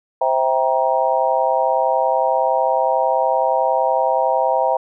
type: chord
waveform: sine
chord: C dominant seventh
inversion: none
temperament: just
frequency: 523.3 / 654.1 / 784.9 / 941.9 Hz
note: C5 / E5 / G5 / Bb5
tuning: 0 / -14 / +2 / +18 cents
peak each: -20 dBFS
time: 0.21-4.77 s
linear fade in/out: 5 ms
effects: none